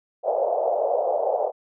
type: band-pass noise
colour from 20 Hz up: white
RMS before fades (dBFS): -23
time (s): 0.23-1.52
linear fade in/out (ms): 50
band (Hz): 490 to 720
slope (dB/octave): 48
effects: none